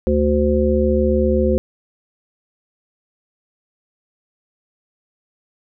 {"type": "harmonic tone", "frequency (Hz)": 73.8, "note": "D2", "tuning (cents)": 9, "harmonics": [1, 3, 5, 7], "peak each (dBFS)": [-19, -19, -19, -19], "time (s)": [0.07, 1.58], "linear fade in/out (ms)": 0, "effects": []}